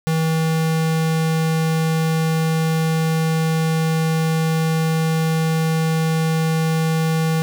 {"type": "tone", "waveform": "square", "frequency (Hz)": 160.7, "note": "E3", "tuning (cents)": -44, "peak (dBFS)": -17, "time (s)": [0.07, 7.42], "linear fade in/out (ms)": 0, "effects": []}